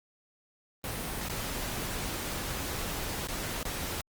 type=noise with dropouts; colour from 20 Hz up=pink; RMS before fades=-35 dBFS; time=0.84-4.01 s; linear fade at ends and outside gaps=1 ms; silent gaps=1.286-1.297 / 3.272-3.285 / 3.63-3.652 s; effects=Opus 32 kbps